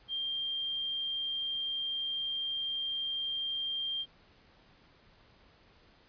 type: tone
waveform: sine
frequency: 3186 Hz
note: G7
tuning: 27 cents sharp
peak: -32 dBFS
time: 0.08-4.06 s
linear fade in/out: 50 ms
effects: pink hiss -62 dBFS RMS until 6.08 s + resampled to 11025 Hz